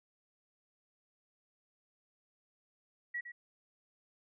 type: tone with echo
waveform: sine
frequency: 1926 Hz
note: B6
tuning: 44 cents flat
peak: -35 dBFS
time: 3.14-3.21 s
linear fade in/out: 10 ms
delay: 110 ms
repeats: 1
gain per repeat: -9 dB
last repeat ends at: 3.32 s
effects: none